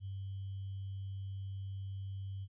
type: tone with sample-and-hold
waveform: sine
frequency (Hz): 97.2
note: G2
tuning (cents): -14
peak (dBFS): -39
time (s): 0-2.48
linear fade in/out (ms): 50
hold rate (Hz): 3150
effects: resampled to 8000 Hz